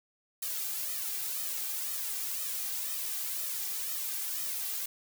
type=noise with flanger; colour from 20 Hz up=blue; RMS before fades=-35 dBFS; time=0.42-4.86 s; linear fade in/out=5 ms; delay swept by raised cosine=1.6 to 2.57 ms; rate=2 Hz; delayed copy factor=+1; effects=none